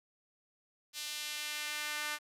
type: tone with high-pass filter sweep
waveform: sawtooth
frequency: 298.9 Hz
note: D4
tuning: 31 cents sharp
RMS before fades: -39 dBFS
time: 0.93-2.19 s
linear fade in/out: 50 ms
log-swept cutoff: 3700 to 1500 Hz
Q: 1.2
effects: resampled to 32000 Hz + 10-bit